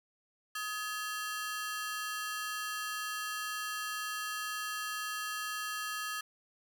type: ring-modulated tone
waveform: sawtooth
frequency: 1480 Hz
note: F#6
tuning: in tune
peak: -29 dBFS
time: 0.55-6.21 s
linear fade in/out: 5 ms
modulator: 221 Hz
effects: none